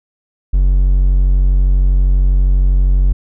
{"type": "tone", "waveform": "triangle", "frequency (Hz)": 46.25, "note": "F#1", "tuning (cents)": 0, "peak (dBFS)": -6, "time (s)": [0.53, 3.13], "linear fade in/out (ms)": 10, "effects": []}